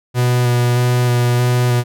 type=tone with vibrato; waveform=45% pulse; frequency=122.5 Hz; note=B2; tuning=14 cents flat; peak=-12 dBFS; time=0.14-1.84 s; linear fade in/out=50 ms; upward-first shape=square; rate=1.6 Hz; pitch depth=12 cents each way; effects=none